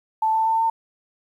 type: tone with pitch steps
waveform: sine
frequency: 880 / 887.7 / 895.4 / 903.2 Hz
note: A5 / A5 / A5 / A5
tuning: 0 / +15 / +30 / +45 cents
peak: -17 dBFS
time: 0.22-0.7 s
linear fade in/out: 5 ms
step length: 120 ms
effects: 9-bit